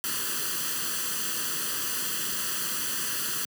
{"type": "noise with comb filter", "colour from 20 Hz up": "white", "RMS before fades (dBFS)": -30, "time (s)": [0.04, 3.45], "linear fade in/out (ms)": 0, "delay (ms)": 0.66, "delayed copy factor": 0.8, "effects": ["high-pass 150 Hz 12 dB/octave"]}